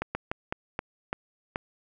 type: slowing click train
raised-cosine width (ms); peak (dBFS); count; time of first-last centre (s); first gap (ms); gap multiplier
0.5; -14; 7; 0.02-1.559; 130; 1.27
effects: none